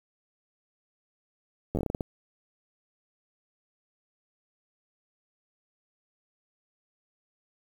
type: slowing click train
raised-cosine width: 2 ms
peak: -16 dBFS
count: 10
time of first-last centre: 1.75-2.008 s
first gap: 10 ms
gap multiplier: 1.25
effects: 8-bit